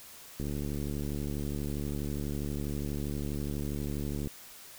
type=click train; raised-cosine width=3 ms; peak=-23 dBFS; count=281; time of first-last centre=0.4-4.273 s; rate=72.3 Hz; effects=white hiss -50 dBFS RMS until 4.78 s